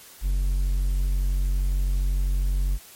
triangle tone, 46.25 Hz, F#1, in tune, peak -18 dBFS, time 0.21-2.79 s, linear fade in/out 50 ms, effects white hiss -47 dBFS RMS until 2.95 s + MP3 64 kbps

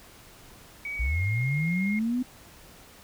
sine tone with pitch glide, 2265 to 2139 Hz, C#7 to C7, +37 to +38 cents, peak -31 dBFS, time 0.85-1.99 s, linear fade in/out 2 ms, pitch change -99 cents, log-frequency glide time 0.97-1.21 s
sine linear sweep, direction up, 55.2 to 256.4 Hz, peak -24 dBFS, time 0.99-2.23 s, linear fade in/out 10 ms
effects pink hiss -51 dBFS RMS until 3.03 s

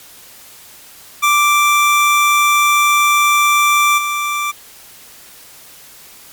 25% pulse tone with level steps, 1174.7 Hz, D6, in tune, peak -6 / -13 dBFS, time 1.22-4.52 s, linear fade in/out 20 ms, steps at 3.97 s, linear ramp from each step 20 ms, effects white hiss -40 dBFS RMS until 6.32 s + MP3 96 kbps

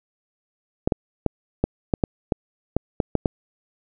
clicks, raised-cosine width 2 ms, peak -5 dBFS, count 11, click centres 0.875 / 0.922 / 1.263 / 1.64 / 1.938 / 2.038 / 2.322 / 2.766 / 3.002 / 3.153 / 3.258 s, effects none

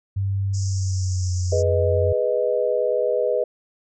sine tone with pitch glide, 98 to 89.87 Hz, G2 to F#2, 0 to -50 cents, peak -20 dBFS, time 0.16-2.13 s, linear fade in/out 10 ms, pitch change -150 cents, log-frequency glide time 0.54-1.42 s
white band-pass noise, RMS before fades -38 dBFS, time 0.53-1.63 s, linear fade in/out 20 ms, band 5000 to 7400 Hz, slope 96 dB/octave
sine chord, G# minor, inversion none, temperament equal, 415.3 / 493.9 / 622.3 Hz, G#4 / B4 / D#5, 0 / 0 / 0 cents, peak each -25 / -21 / -23 dBFS, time 1.52-3.44 s, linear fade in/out 5 ms
effects none

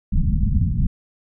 pink low-pass noise, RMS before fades -18 dBFS, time 0.12-0.87 s, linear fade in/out 10 ms, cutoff 210 Hz, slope 48 dB/octave, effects none

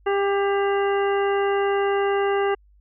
harmonic tone with a mistuned harmonic, 398.8 Hz, G4, 30 cents sharp, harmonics 1 / 2 / 3 / 4 / 5 / 7, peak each -20 / -26 / -30 / -32 / -34 / -37 dBFS, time 0.06-2.55 s, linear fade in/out 10 ms, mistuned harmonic 3, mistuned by -17 cents, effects added 50 Hz sine -52 dBFS peak until 2.8 s

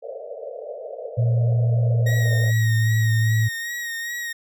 pink band-pass noise, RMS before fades -34 dBFS, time 0.02-2.52 s, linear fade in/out 20 ms, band 450 to 670 Hz, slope 96 dB/octave
sine tone with pitch glide, 117.7 to 111.09 Hz, A#2 to A2, +17 to +17 cents, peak -16 dBFS, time 1.17-3.49 s, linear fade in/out 20 ms, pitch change -100 cents, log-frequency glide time 1.87-2.75 s
40% pulse tone with vibrato, 1876 Hz, A#6, 11 cents sharp, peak -26 dBFS, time 2.06-4.33 s, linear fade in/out 10 ms, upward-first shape sine, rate 2.5 Hz, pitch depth 36 cents each way
effects none

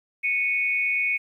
sine tone pair together, 2212 / 2483 Hz, C#7 / D#7, -4 / -4 cents, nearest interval major second, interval 200 cents, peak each -23 / -25 dBFS, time 0.23-1.18 s, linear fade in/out 20 ms, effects 10-bit

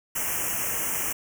white band-stop noise, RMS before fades -28 dBFS, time 0.15-1.13 s, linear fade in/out 10 ms, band 3000 to 5600 Hz, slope 96 dB/octave, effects none

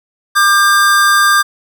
square tone pair together, 1194.7 / 1596 Hz, D6 / G6, +29 / +31 cents, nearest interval perfect fourth, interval 502 cents, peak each -11 dBFS, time 0.35-1.43 s, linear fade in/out 20 ms, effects none

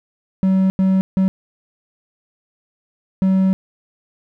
triangle tone bursts at uneven times, 189.9 Hz, F#3, 45 cents sharp, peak -10 dBFS, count 4, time 0.43-0.7 / 0.79-1.01 / 1.17-1.28 / 3.22-3.53 s, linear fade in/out 0 ms, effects none

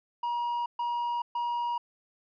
triangle tone bursts, 954 Hz, A#5, 40 cents sharp, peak -26 dBFS, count 3, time 0.23-1.78 s, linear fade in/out 5 ms, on 430 ms, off 130 ms, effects resampled to 11025 Hz

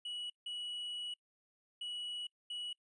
triangle tone bursts at uneven times, 2931 Hz, F#7, 17 cents flat, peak -38 dBFS, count 4, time 0.05-0.3 / 0.46-1.14 / 1.81-2.27 / 2.5-2.73 s, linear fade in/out 5 ms, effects noise-tail reverb RT60 0.1 s tail -26 dB re dry + resampled to 24000 Hz

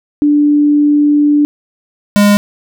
sine / square tone pair in turn, 293.7 / 204.9 Hz, D4 / G#3, 0 / -23 cents, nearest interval tritone, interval 623 cents, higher first, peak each -6 dBFS, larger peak neither, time 0.22-1.45 / 2.16-2.37 s, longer first, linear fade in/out 0 ms, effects none

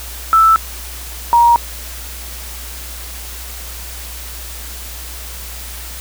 sine tone pair in turn, 1320 / 943.4 Hz, E6 / A#5, +2 / +20 cents, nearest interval tritone, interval 582 cents, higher first, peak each -6 dBFS, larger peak neither, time 0.33-0.56 / 1.33-1.56 s, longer neither, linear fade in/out 0 ms, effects added 60 Hz sine -30 dBFS peak until 6 s + white hiss -31 dBFS RMS until 6 s

